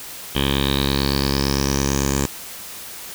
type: tone with low-pass filter sweep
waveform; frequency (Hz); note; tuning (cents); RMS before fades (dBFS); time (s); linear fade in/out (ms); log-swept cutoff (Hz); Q
10% pulse; 68.9; C#2; -10; -20; 0.35-2.26; 5; 3200 to 7400; 7.8
effects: white hiss -35 dBFS RMS until 3.14 s